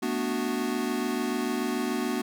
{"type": "chord", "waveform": "square", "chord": "B minor seventh", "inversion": "third", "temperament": "equal", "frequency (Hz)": [220, 246.9, 293.7, 370], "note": ["A3", "B3", "D4", "F#4"], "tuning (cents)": [0, 0, 0, 0], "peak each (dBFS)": [-35, -31, -34, -33], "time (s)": [0.02, 2.22], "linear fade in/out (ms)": 10, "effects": []}